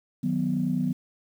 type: chord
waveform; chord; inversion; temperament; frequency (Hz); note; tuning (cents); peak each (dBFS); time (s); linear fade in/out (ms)
sine; B major; first; equal; 155.56 / 185 / 246.9; D#3 / F#3 / B3; 0 / 0 / 0; -29 / -27 / -26; 0.23-0.93; 10
effects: tanh soft clip ceiling -14 dBFS + 9-bit